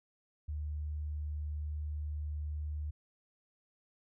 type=tone; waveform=sine; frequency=75.1 Hz; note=D2; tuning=39 cents sharp; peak=-35 dBFS; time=0.48-2.91 s; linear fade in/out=10 ms; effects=none